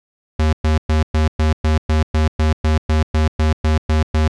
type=tone bursts; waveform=square; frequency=77.78 Hz; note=D#2; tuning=in tune; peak=-13 dBFS; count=16; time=0.39-4.28 s; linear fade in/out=5 ms; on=140 ms; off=110 ms; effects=low-pass 6000 Hz 12 dB/octave